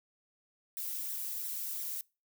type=noise with flanger; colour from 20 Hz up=violet; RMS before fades=-38 dBFS; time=0.77-2.01 s; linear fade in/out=0 ms; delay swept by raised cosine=0.51 to 2.71 ms; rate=2.9 Hz; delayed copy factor=+0.65; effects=noise-tail reverb RT60 0.3 s tail -25 dB re dry